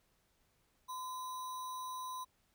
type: tone with sample-and-hold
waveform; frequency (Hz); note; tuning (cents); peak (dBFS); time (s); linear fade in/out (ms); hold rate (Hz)
sine; 1020; C6; -44; -40; 0.88-2.25; 20; 4900
effects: pink hiss -75 dBFS RMS until 2.54 s